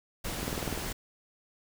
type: noise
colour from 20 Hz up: pink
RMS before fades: -36 dBFS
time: 0.24-0.93 s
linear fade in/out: 10 ms
type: click train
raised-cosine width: 2 ms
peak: -20 dBFS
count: 8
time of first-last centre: 0.43-0.777 s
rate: 20.2 Hz
effects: none